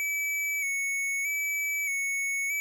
square tone with vibrato, 2255 Hz, C#7, 29 cents sharp, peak -28 dBFS, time 0-2.6 s, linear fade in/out 0 ms, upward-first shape square, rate 0.8 Hz, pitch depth 33 cents each way, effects none

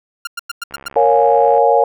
sawtooth tone bursts, 1396.9 Hz, F6, in tune, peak -17 dBFS, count 6, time 0.25-0.882 s, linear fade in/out 5 ms, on 22 ms, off 100 ms
click train, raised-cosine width 0.5 ms, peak -22 dBFS, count 61, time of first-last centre 0.71-1.58 s, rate 69 Hz
sine chord, Bb minor seventh, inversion none, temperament equal with one note detuned, 466.2 / 554.4 / 709.8 / 830.6 Hz, Bb4 / Db5 / F5 / Ab5, 0 / 0 / +28 / 0 cents, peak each -14 / -14 / -15 / -14 dBFS, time 0.96-1.84 s, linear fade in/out 2 ms
effects none

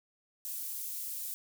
pink high-pass noise, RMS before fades -39 dBFS, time 0.45-1.34 s, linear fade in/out 0 ms, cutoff 12000 Hz, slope 12 dB/octave, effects none

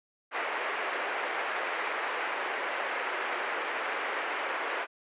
white band-pass noise, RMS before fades -33 dBFS, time 0.31-4.87 s, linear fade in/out 50 ms, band 390 to 2200 Hz, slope 24 dB/octave, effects resampled to 8000 Hz

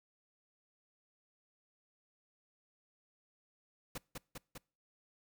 pink noise with echo, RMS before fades -42 dBFS, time 3.95-3.98 s, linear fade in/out 5 ms, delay 200 ms, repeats 3, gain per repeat -2 dB, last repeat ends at 4.58 s, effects noise-tail reverb RT60 0.4 s tail -26 dB re dry

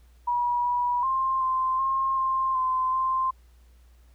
sine tone with pitch steps, 967 / 974 / 1056 / 1042 / 1068 / 1056 / 1033 / 1046 Hz, B5 / B5 / C6 / C6 / C6 / C6 / C6 / C6, -37 / -24 / +16 / -7 / +35 / +16 / -22 / -1 cents, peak -22 dBFS, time 0.27-3.31 s, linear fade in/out 10 ms, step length 380 ms, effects added 60 Hz sine -52 dBFS peak until 4.14 s + pink hiss -66 dBFS RMS until 4.14 s

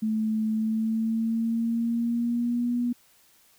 sine tone with pitch glide, 218.2 to 242.1 Hz, A3 to B3, -14 to -34 cents, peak -23 dBFS, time 0.02-2.93 s, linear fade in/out 10 ms, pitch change +180 cents, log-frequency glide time 0.5-2.75 s, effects white hiss -60 dBFS RMS until 3.58 s

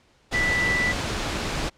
sine tone in noise, 1975.5 Hz, B6, in tune, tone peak -21 dBFS, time 0.33-0.93 s, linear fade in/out 20 ms, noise pink, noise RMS -27 dBFS, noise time 0.31-1.7 s, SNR +3 dB, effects pink hiss -60 dBFS RMS until 1.77 s + low-pass 6000 Hz 12 dB/octave

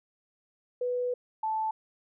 sine tone pair in turn, 493.9 / 875.8 Hz, B4 / A5, 0 / -8 cents, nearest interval minor seventh, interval 992 cents, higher second, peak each -27 dBFS, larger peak neither, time 0.81-1.14 / 1.43-1.71 s, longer first, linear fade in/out 5 ms, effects none

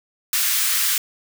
white high-pass noise, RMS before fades -20 dBFS, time 0.33-0.98 s, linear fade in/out 2 ms, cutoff 1300 Hz, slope 24 dB/octave, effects none

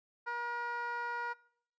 15% pulse tone with band-pass filter, 477.2 Hz, A#4, 41 cents sharp, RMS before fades -37 dBFS, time 0.26-1.34 s, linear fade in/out 20 ms, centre 1200 Hz, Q 3.1, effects noise-tail reverb RT60 0.6 s tail -22 dB re dry + resampled to 16000 Hz

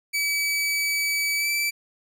sawtooth tone with pitch glide, 2290 to 2323 Hz, D7 to D7, -44 to -20 cents, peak -19 dBFS, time 0.13-1.71 s, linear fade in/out 20 ms, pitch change +24 cents, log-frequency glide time 1.37-1.48 s, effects none

